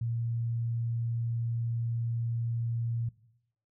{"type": "tone", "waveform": "sine", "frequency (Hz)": 116.54, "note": "A#2", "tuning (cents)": 0, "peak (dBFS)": -29, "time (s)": [0.01, 3.09], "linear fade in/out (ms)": 5, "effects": ["noise-tail reverb RT60 0.8 s tail -19 dB re dry"]}